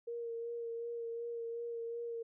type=tone with vibrato; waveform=sine; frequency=466.2 Hz; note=A#4; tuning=in tune; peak=-38 dBFS; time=0.07-2.23 s; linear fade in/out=10 ms; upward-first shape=sine; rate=2.7 Hz; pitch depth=20 cents each way; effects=none